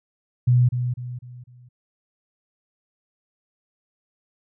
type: tone with echo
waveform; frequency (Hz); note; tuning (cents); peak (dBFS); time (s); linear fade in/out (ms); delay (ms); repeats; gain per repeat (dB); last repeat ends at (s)
sine; 123.47; B2; 0; -13; 0.47-0.69; 10; 250; 4; -8; 1.69
effects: none